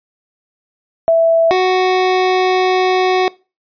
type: tone pair in turn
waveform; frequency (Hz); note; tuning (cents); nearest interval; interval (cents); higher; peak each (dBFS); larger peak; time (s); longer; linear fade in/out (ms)
sine / 25% pulse; 660 / 370.4; E5 / F#4; +2 / +2; minor seventh; 1000; first; -7; neither; 1.08-1.51 / 1.51-3.28; second; 0
effects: noise-tail reverb RT60 0.3 s tail -22 dB re dry + resampled to 11025 Hz